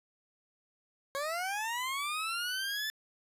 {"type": "linear sweep", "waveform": "20% pulse", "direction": "up", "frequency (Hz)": [540, 1760], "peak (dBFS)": -28, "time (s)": [1.15, 2.9], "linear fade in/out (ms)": 0, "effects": ["resampled to 32000 Hz", "10-bit"]}